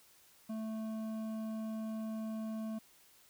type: tone with hard clipping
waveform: sine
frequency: 220 Hz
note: A3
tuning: in tune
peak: -39 dBFS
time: 0.49-2.79 s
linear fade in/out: 10 ms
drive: 9 dB
effects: white hiss -64 dBFS RMS until 3.29 s